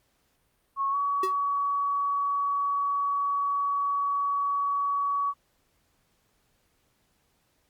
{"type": "tone with pitch glide", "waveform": "sine", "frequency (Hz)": [1098, 1130.8], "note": ["C#6", "C#6"], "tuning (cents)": [-17, 34], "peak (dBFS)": -24, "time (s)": [0.76, 5.34], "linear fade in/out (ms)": 50, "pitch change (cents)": 51, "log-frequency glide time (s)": [0.91, 0.96]}
{"type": "tone with exponential decay", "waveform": "square", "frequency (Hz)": 378, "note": "F#4", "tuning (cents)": 37, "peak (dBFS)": -25, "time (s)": [1.23, 1.35], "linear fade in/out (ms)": 5, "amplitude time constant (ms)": 26}
{"effects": ["pink hiss -70 dBFS RMS until 7.69 s", "Opus 48 kbps"]}